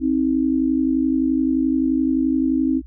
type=tone pair together; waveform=sine; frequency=264.1 / 315.7 Hz; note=C4 / D#4; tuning=+16 / +25 cents; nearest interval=minor third; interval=309 cents; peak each=-18 / -20 dBFS; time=0-2.82 s; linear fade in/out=50 ms; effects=added 60 Hz sine -37 dBFS peak until 2.86 s